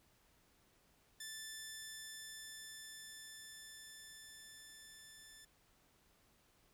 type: tone with level ramp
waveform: 10% pulse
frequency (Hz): 1760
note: A6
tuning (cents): 0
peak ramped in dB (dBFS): -37 to -48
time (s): 1.2-5.45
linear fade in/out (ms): 5
effects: pink hiss -72 dBFS RMS until 6.73 s